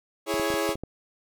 sawtooth chord, C# minor, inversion first, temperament equal, 329.6 / 415.3 / 554.4 Hz, E4 / G#4 / C#5, 0 / 0 / 0 cents, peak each -25 dBFS, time 0.26-0.76 s, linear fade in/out 50 ms
clicks, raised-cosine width 2 ms, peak -21 dBFS, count 7, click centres 0.341 / 0.397 / 0.503 / 0.541 / 0.692 / 0.755 / 0.836 s
effects none

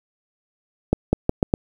accelerating click train, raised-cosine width 2 ms, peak -3 dBFS, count 5, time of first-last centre 0.93-1.539 s, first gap 200 ms, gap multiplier 0.82, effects 7-bit

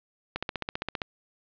click train, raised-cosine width 0.3 ms, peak -14 dBFS, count 11, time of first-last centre 0.36-1.018 s, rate 15.2 Hz, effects resampled to 11025 Hz + 8-bit

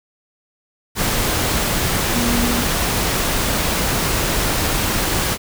sine tone in noise, 238.8 Hz, A#3, 42 cents sharp, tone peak -20 dBFS, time 2.12-2.66 s, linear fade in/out 50 ms, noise pink, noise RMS -19 dBFS, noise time 0.95-5.38 s, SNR -4 dB, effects none

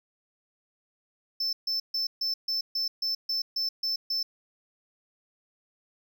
triangle tone bursts, 5290 Hz, E8, 5 cents sharp, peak -25 dBFS, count 11, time 1.4-4.23 s, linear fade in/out 5 ms, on 130 ms, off 140 ms, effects none

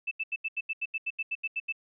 sine tone bursts, 2637 Hz, E7, in tune, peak -28 dBFS, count 14, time 0.07-1.725 s, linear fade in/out 10 ms, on 43 ms, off 81 ms, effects none

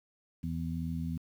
harmonic tone, 82.4 Hz, E2, in tune, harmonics 1 / 2 / 3, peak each -38 / -35 / -38 dBFS, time 0.43-1.18 s, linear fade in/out 10 ms, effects 10-bit

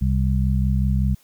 harmonic tone, 65.3 Hz, C2, 3 cents flat, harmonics 1 / 2 / 3, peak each -19 / -22 / -24 dBFS, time 0.01-1.15 s, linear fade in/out 10 ms, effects white hiss -57 dBFS RMS until 1.23 s

